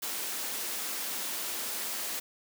white high-pass noise, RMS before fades -35 dBFS, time 0.02-2.2 s, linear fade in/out 10 ms, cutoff 200 Hz, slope 24 dB/octave, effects none

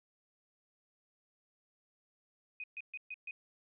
sine tone bursts, 2500 Hz, D#7, 8 cents sharp, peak -40 dBFS, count 5, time 2.6-3.31 s, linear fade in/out 2 ms, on 38 ms, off 130 ms, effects none

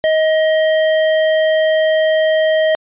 sine tone with hard clipping, 630 Hz, D#5, 21 cents sharp, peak -13 dBFS, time 0.04-2.75 s, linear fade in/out 0 ms, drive 15 dB, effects resampled to 8000 Hz

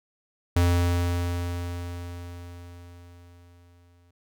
square tone with exponential decay, 87.31 Hz, F2, in tune, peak -18 dBFS, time 0.56-4.11 s, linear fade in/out 5 ms, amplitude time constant 770 ms, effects none

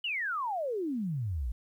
sine exponential sweep, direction down, 3025 to 52.8 Hz, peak -30 dBFS, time 0.04-1.52 s, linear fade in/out 5 ms, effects 11-bit

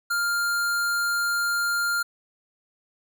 square tone, 1400 Hz, F6, 4 cents sharp, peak -23 dBFS, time 0.1-2.03 s, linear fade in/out 10 ms, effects none

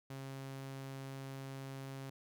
sawtooth tone, 135.2 Hz, C#3, 43 cents flat, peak -40 dBFS, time 0.1-2.1 s, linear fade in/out 5 ms, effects none

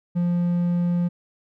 triangle tone, 174.61 Hz, F3, in tune, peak -17 dBFS, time 0.15-1.09 s, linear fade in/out 20 ms, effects none

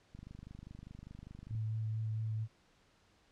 click train, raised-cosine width 5 ms, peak -37 dBFS, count 36, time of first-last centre 0.15-1.55 s, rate 25 Hz
sine tone with vibrato, 110 Hz, A2, in tune, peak -34 dBFS, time 1.49-2.48 s, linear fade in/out 50 ms, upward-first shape sine, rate 4.4 Hz, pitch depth 12 cents each way
effects pink hiss -69 dBFS RMS until 3.31 s + low-pass 6000 Hz 12 dB/octave

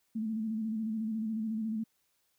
sine tone with vibrato, 220 Hz, A3, in tune, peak -31 dBFS, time 0.15-1.84 s, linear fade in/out 10 ms, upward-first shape square, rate 14 Hz, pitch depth 41 cents each way, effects white hiss -75 dBFS RMS until 2.38 s

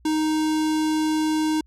square tone with notch filter, 311.1 Hz, D#4, in tune, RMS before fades -22 dBFS, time 0.05-1.61 s, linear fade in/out 5 ms, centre 1900 Hz, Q 1.8, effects added 60 Hz sine -52 dBFS peak until 1.66 s + low-pass 10000 Hz 12 dB/octave

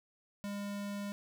square tone, 202.5 Hz, G#3, 43 cents flat, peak -38 dBFS, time 0.44-1.12 s, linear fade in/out 0 ms, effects none

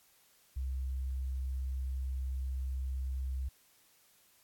sine tone, 65.4 Hz, C2, in tune, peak -33 dBFS, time 0.56-3.49 s, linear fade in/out 10 ms, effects white hiss -66 dBFS RMS until 4.43 s + AAC 64 kbps

